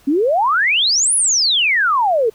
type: exponential two-way sweep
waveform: sine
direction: up then down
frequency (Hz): 261.6 to 10548 to 421.8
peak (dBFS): -12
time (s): 0.07-2.3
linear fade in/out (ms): 10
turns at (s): 1.15
effects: pink hiss -51 dBFS RMS until 2.34 s